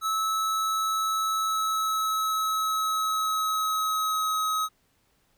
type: tone with pitch glide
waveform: square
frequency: 1300 to 1271.8 Hz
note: E6 to D#6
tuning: -24 to +38 cents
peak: -25 dBFS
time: 0.01-4.69 s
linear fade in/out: 50 ms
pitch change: -38 cents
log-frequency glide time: 1.41-4.4 s
effects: pink hiss -68 dBFS RMS until 5.37 s